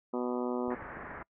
harmonic tone, 123.47 Hz, B2, in tune, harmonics 2 / 3 / 4 / 5 / 6 / 7 / 8 / 9 / 10, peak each -34 / -35 / -38 / -42 / -44 / -46 / -44 / -49 / -47 dBFS, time 0.13-0.75 s, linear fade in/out 10 ms
click train, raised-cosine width 2 ms, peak -34 dBFS, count 4, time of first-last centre 0.68-1.115 s, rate 6.89 Hz
white low-pass noise, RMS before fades -44 dBFS, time 0.7-1.23 s, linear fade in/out 5 ms, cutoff 1900 Hz, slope 48 dB/octave
effects noise-tail reverb RT60 0.1 s tail -26 dB re dry

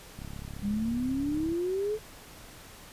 click train, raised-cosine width 5 ms, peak -29 dBFS, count 47, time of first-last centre 0.19-1.519 s, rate 34.6 Hz
sine exponential sweep, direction up, 196 to 440 Hz, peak -27 dBFS, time 0.61-1.99 s, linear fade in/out 50 ms
effects pink hiss -49 dBFS RMS until 2.92 s + resampled to 32000 Hz

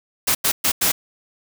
white noise bursts at uneven times, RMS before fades -18 dBFS, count 4, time 0.27-0.35 / 0.44-0.52 / 0.64-0.72 / 0.81-0.92 s, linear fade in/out 10 ms, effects none

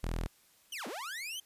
sawtooth tone, 41.2 Hz, E1, in tune, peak -29 dBFS, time 0.03-0.27 s, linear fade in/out 10 ms
sawtooth linear two-way sweep, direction down then up, 3190 to 195.6 to 3190 Hz, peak -35 dBFS, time 0.72-1.4 s, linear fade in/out 5 ms, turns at 0.87 s
effects white hiss -65 dBFS RMS until 1.45 s + resampled to 32000 Hz

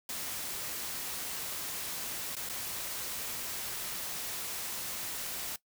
white noise with dropouts, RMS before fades -38 dBFS, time 0.09-5.56 s, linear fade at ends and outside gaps 2 ms, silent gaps 2.353-2.366 / 2.49-2.496 s, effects noise-tail reverb RT60 0.1 s tail -19 dB re dry

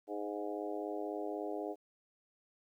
harmonic tone with a mistuned harmonic, 103.83 Hz, G#2, in tune, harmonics 3 / 4 / 5 / 6 / 7 / 8, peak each -42 / -41 / -45 / -45 / -45 / -51 dBFS, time 0.07-1.76 s, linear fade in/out 50 ms, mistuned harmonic 7, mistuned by -18 cents, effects 12-bit

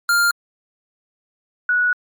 square / sine tone pair in turn, 1400 / 1467.1 Hz, F6 / F#6, +4 / -15 cents, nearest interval minor second, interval 81 cents, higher second, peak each -14 dBFS, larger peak neither, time 0.09-0.31 / 1.69-1.93 s, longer second, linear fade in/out 2 ms, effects MP3 96 kbps

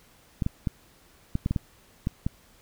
clicks, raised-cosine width 5 ms, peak -13 dBFS, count 9, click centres 0.422 / 0.464 / 0.672 / 1.354 / 1.461 / 1.51 / 1.562 / 2.071 / 2.265 s, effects pink hiss -58 dBFS RMS until 2.61 s

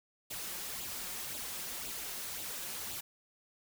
white noise with flanger, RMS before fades -41 dBFS, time 0.3-3.01 s, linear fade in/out 10 ms, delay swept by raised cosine 0.26 to 5.66 ms, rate 1.9 Hz, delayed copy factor +0.55, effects none

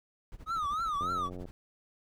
brown noise with tremolo, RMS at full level -45 dBFS, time 0.32-1.51 s, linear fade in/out 0 ms, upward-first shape sine, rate 13 Hz, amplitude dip 90%
triangle tone with vibrato, 1244.5 Hz, D#6, in tune, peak -28 dBFS, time 0.46-1.3 s, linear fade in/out 50 ms, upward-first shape triangle, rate 3.4 Hz, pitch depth 180 cents each way
click train, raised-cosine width 2 ms, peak -30 dBFS, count 41, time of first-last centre 1.01-1.454 s, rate 90 Hz
effects none

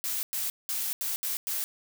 blue noise bursts at uneven times, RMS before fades -31 dBFS, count 6, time 0.04-0.23 / 0.33-0.5 / 0.69-0.93 / 1.01-1.16 / 1.23-1.37 / 1.47-1.64 s, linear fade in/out 0 ms, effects none

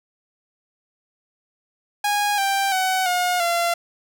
sawtooth tone with pitch steps, 823 / 786.3 / 751.2 / 717.7 / 685.7 Hz, G#5 / G5 / F#5 / F5 / F5, -16 / +5 / +26 / +47 / -32 cents, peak -15 dBFS, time 2.04-3.74 s, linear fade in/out 5 ms, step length 340 ms, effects none

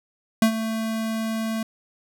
square tone with ADSR envelope, 222.6 Hz, A3, 20 cents sharp, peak -13 dBFS, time 0.42-1.63 s, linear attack 3 ms, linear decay 87 ms, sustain -12 dB, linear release 4 ms, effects none

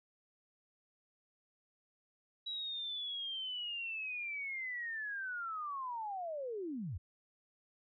sine linear sweep, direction down, 3900 to 69.2 Hz, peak -38 dBFS, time 2.46-6.98 s, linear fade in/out 10 ms, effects none

